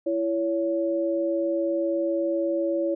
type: tone pair together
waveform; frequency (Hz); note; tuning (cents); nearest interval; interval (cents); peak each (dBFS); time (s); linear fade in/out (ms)
sine; 334.2 / 562; E4 / C#5; +24 / +24; major sixth; 900; -25; 0.06-2.95; 10
effects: none